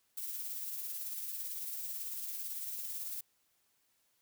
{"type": "noise with tremolo", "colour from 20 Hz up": "violet", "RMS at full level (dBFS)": -39, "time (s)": [0.17, 3.21], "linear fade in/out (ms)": 5, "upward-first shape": "triangle", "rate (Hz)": 18, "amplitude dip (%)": 40, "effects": ["white hiss -75 dBFS RMS until 4.21 s"]}